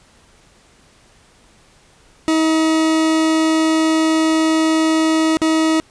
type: tone with dropouts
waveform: 40% pulse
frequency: 318.6 Hz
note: D#4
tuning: 41 cents sharp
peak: -12 dBFS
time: 2.28-5.8 s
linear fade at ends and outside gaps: 0 ms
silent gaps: 5.37-5.417 s
effects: pink hiss -51 dBFS RMS until 5.9 s + resampled to 22050 Hz